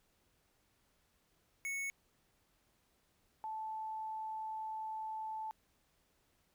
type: tone pair in turn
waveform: square / sine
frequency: 2209 / 875 Hz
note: C#7 / A5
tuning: -7 / -10 cents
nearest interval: octave + major third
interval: 1603 cents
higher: first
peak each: -38 / -39 dBFS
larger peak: first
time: 1.65-1.9 / 3.44-5.51 s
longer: second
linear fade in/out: 0 ms
effects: pink hiss -75 dBFS RMS until 6.54 s